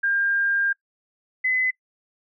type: tone pair in turn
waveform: sine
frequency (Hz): 1603 / 2023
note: G6 / B6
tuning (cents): +38 / +41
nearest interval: major third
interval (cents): 403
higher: second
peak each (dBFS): -19 / -19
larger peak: neither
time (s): 0.03-0.73 / 1.44-1.71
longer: first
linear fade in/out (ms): 10
effects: noise-tail reverb RT60 0.1 s tail -22 dB re dry